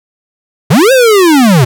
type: linear two-way sweep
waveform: square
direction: up then down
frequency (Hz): 114 to 544 to 114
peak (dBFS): -4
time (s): 0.7-1.65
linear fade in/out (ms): 10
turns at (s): 0.92
effects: none